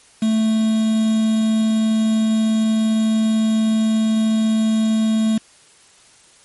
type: tone with quantisation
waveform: triangle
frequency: 220 Hz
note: A3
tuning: in tune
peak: -12 dBFS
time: 0.22-5.38 s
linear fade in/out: 5 ms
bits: 5
effects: white hiss -50 dBFS RMS until 6.44 s + MP3 48 kbps